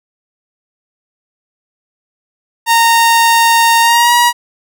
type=tone with pitch glide; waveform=sawtooth; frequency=923 to 960 Hz; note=A#5 to B5; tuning=-17 to -49 cents; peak=-3 dBFS; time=2.66-4.33 s; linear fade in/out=50 ms; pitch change=+68 cents; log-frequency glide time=3.81-4.13 s; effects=none